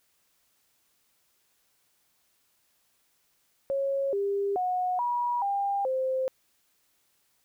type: tone with pitch steps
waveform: sine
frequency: 549 / 399.6 / 730 / 966 / 799 / 522 Hz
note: C#5 / G4 / F#5 / B5 / G5 / C5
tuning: -17 / +33 / -24 / -39 / +33 / -4 cents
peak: -25 dBFS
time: 3.7-6.28 s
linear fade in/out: 0 ms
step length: 430 ms
effects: white hiss -70 dBFS RMS until 7.44 s